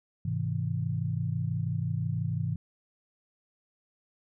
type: chord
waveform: sine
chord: Ab augmented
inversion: none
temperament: just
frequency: 103.83 / 129.78 / 162.23 Hz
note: Ab2 / C3 / E3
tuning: 0 / -14 / -27 cents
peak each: -32 dBFS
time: 0.25-2.56 s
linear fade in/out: 5 ms
effects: none